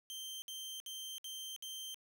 sawtooth tone bursts, 3136 Hz, G7, in tune, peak -40 dBFS, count 5, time 0.1-1.944 s, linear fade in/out 0 ms, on 320 ms, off 61 ms, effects none

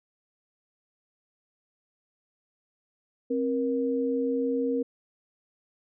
sine tone pair together, 265.7 / 472.7 Hz, C4 / A#4, +27 / +24 cents, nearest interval minor seventh, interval 997 cents, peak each -27 dBFS, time 3.3-4.83 s, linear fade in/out 10 ms, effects none

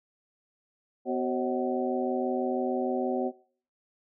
harmonic tone with a mistuned harmonic, 125.3 Hz, B2, 25 cents sharp, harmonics 2 / 3 / 4 / 5 / 6, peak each -31 / -31 / -32 / -37 / -34 dBFS, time 1.05-3.32 s, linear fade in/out 50 ms, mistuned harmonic 4, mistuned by +130 cents, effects noise-tail reverb RT60 0.5 s tail -22 dB re dry

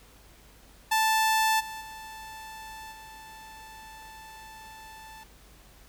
sawtooth tone with level steps, 880 Hz, A5, in tune, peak -18 / -33 / -37 / -41 dBFS, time 0.91-5.24 s, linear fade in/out 10 ms, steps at 1.59 / 1.8 / 2.91 s, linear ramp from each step 20 ms, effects added 50 Hz sine -56 dBFS peak until 5.88 s + pink hiss -56 dBFS RMS until 5.88 s

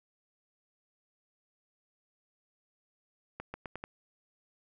accelerating click train, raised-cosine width 0.5 ms, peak -24 dBFS, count 5, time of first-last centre 3.4-3.839 s, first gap 140 ms, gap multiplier 0.84, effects none

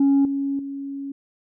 sine tone with level steps, 277.2 Hz, C#4, in tune, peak -12 / -21 / -28 dBFS, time 0-1.12 s, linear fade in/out 5 ms, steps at 0.25 / 0.59 s, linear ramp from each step 2 ms, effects tanh soft clip ceiling -12 dBFS

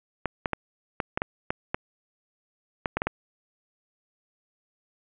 clicks, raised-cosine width 0.5 ms, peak -10 dBFS, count 12, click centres 0.257 / 0.458 / 0.533 / 1.002 / 1.175 / 1.219 / 1.505 / 1.745 / 2.858 / 2.97 / 3.019 / 3.07 s, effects resampled to 8000 Hz + 7-bit

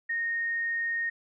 sine tone, 1853 Hz, A#6, 11 cents flat, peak -27 dBFS, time 0.09-1.1 s, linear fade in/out 10 ms, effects none

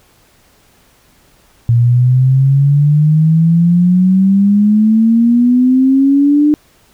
sine exponential sweep, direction up, 116.54 to 301.4 Hz, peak -6 dBFS, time 1.69-6.54 s, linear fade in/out 0 ms, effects pink hiss -50 dBFS RMS until 6.93 s

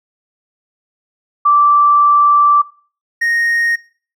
sine / triangle tone pair in turn, 1168 / 1862 Hz, D6 / A#6, -10 / -2 cents, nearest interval minor sixth, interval 808 cents, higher second, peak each -7 / -11 dBFS, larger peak first, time 1.45-2.62 / 3.21-3.76 s, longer first, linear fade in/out 10 ms, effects noise-tail reverb RT60 0.4 s tail -18 dB re dry

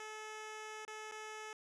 10% pulse tone with dropouts, 431.9 Hz, A4, 32 cents flat, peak -37 dBFS, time 0-1.53 s, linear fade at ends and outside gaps 2 ms, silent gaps 0.851-0.878 / 1.114-1.12 s, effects resampled to 22050 Hz

